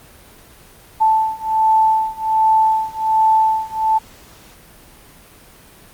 sine beating tone pair, 878 / 879.3 Hz, A5 / A5, -4 / -1 cents, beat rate 1.3 Hz, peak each -16 / -15 dBFS, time 1-3.99 s, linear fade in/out 20 ms, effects pink hiss -44 dBFS RMS until 5.93 s + Opus 32 kbps

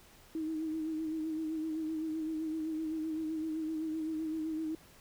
sine tone with vibrato, 316.2 Hz, D#4, 28 cents sharp, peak -33 dBFS, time 0.35-4.75 s, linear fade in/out 2 ms, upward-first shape sine, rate 7.8 Hz, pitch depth 38 cents each way, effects pink hiss -59 dBFS RMS until 5 s

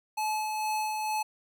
square tone with tremolo, 860 Hz, A5, 40 cents flat, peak -28 dBFS, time 0.17-1.23 s, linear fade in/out 10 ms, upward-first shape sine, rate 2.2 Hz, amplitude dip 30%, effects none

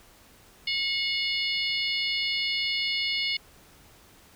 harmonic tone with a mistuned harmonic, 725 Hz, F#5, 35 cents flat, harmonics 3 / 4 / 5 / 6 / 7, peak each -30 / -31 / -34 / -31 / -36 dBFS, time 0.67-3.37 s, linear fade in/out 5 ms, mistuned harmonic 5, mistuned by -42 cents, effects pink hiss -55 dBFS RMS until 4.35 s

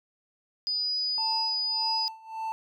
sine tone, 4951 Hz, D#8, 9 cents flat, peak -26 dBFS, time 0.67-2.08 s, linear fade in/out 0 ms
triangle tone with tremolo, 888 Hz, A5, 16 cents sharp, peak -27 dBFS, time 1.18-2.52 s, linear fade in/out 0 ms, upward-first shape sine, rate 1.7 Hz, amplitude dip 90%
effects none

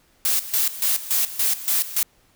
blue noise with tremolo, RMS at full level -20 dBFS, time 0.25-2.03 s, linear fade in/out 2 ms, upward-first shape square, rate 3.5 Hz, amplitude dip 80%, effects pink hiss -60 dBFS RMS until 2.35 s

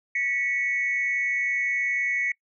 sine tone pair together, 1946.9 / 2217 Hz, B6 / C#7, -25 / 0 cents, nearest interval major second, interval 225 cents, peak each -26 / -24 dBFS, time 0.15-2.32 s, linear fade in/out 5 ms, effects noise-tail reverb RT60 0.1 s tail -25 dB re dry + tanh soft clip ceiling -16 dBFS

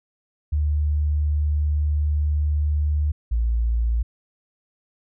sine tone pair in turn, 74.6 / 57.56 Hz, D2 / A#1, +28 / -21 cents, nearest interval major third, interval 449 cents, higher first, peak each -18 dBFS, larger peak neither, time 0.52-3.12 / 3.31-4.03 s, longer first, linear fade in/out 10 ms, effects none

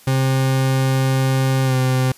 40% pulse tone with pitch glide, 132.7 to 129.44 Hz, C3 to C3, +25 to -18 cents, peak -14 dBFS, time 0.07-2.12 s, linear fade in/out 5 ms, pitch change -43 cents, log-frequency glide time 1.64-1.74 s, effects white hiss -47 dBFS RMS until 2.17 s + resampled to 32000 Hz

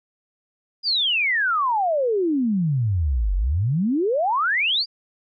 sine exponential two-way sweep, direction down then up, 4961 to 44.2 to 4961 Hz, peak -18 dBFS, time 0.83-4.86 s, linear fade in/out 50 ms, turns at 3.35 s, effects none

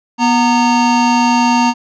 square tone pair together, 243.9 / 921 Hz, B3 / A#5, -21 / -21 cents, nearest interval octave + major seventh, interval 2300 cents, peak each -13 dBFS, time 0.18-1.74 s, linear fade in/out 50 ms, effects resampled to 16000 Hz

